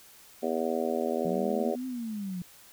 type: harmonic tone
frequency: 81.2 Hz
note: E2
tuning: 26 cents flat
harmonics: 3 / 4 / 5 / 6 / 7 / 8 / 9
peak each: -33 / -38 / -32 / -36 / -33 / -37 / -37 dBFS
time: 0.42-1.76 s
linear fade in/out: 20 ms
type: exponential two-way sweep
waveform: sine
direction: up then down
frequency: 174.61 to 261.4 to 174.61 Hz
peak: -32 dBFS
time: 1.25-2.42 s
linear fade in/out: 2 ms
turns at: 1.86 s
effects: white hiss -54 dBFS RMS until 2.72 s